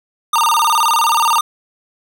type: tone with vibrato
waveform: square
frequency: 1059 Hz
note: C6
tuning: 21 cents sharp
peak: -12 dBFS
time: 0.33-1.41 s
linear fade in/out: 5 ms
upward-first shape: square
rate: 19 Hz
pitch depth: 240 cents each way
effects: none